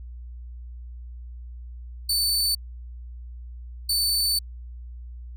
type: tone bursts at uneven times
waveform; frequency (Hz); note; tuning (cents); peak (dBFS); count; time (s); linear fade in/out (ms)
sawtooth; 4518; C#8; +32; -18; 2; 2.09-2.55 / 3.89-4.39; 5
effects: added 60 Hz sine -36 dBFS peak until 5.36 s